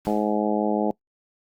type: noise with exponential decay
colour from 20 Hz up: pink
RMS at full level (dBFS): -41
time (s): 0.05-0.49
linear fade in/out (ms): 0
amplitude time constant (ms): 95
type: harmonic tone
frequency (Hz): 105.6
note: G#2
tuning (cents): +29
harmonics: 2 / 3 / 4 / 5 / 6 / 7 / 8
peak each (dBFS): -25 / -27 / -28 / -29 / -30 / -30 / -31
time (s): 0.07-0.91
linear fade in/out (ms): 0
effects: noise-tail reverb RT60 0.1 s tail -22 dB re dry + Opus 48 kbps